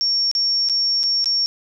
sine tone with dropouts, 5500 Hz, F8, 27 cents flat, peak -16 dBFS, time 0.01-1.46 s, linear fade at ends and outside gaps 0 ms, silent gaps 0.314-0.351 / 0.688-0.697 / 1.032-1.037 / 1.243-1.258 s, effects none

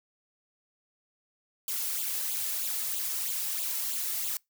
blue noise with flanger, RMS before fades -32 dBFS, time 1.68-4.37 s, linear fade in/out 2 ms, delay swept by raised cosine 0.26 to 2.36 ms, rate 3.1 Hz, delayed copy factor +0.7, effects noise-tail reverb RT60 0.2 s tail -26 dB re dry

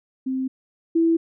sine tone pair in turn, 261.6 / 330.3 Hz, C4 / E4, 0 / +4 cents, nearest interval major third, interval 404 cents, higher second, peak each -22 / -15 dBFS, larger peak second, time 0.26-0.48 / 0.95-1.17 s, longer neither, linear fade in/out 10 ms, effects none

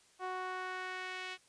sawtooth tone with band-pass filter sweep, 370 Hz, F#4, in tune, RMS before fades -41 dBFS, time 0.19-1.38 s, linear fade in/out 50 ms, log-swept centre 940 to 2700 Hz, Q 1.5, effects white hiss -66 dBFS RMS until 1.48 s + resampled to 22050 Hz

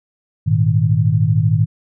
sine chord, Ab suspended second, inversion none, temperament just, 103.83 / 116.8 / 155.74 Hz, Ab2 / Bb2 / Eb3, 0 / +4 / +2 cents, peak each -16 dBFS, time 0.46-1.66 s, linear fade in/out 20 ms, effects none

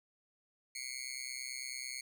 15% pulse tone with amplitude modulation, 2183 Hz, C#7, 27 cents flat, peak -30 dBFS, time 0.75-2.01 s, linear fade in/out 5 ms, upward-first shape sine, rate 129 Hz, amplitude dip 100%, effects none

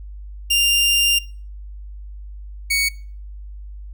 sawtooth tone pair in turn, 2794 / 2231 Hz, F7 / C#7, 0 / +11 cents, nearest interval major third, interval 389 cents, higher first, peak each -11 / -13 dBFS, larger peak first, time 0.5-1.19 / 2.7-2.89 s, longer first, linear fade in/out 10 ms, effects noise-tail reverb RT60 0.4 s tail -21 dB re dry + added 50 Hz sine -32 dBFS peak until 3.93 s

